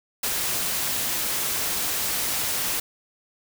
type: noise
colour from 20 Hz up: white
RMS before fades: -26 dBFS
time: 0.23-2.8 s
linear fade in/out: 5 ms
effects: none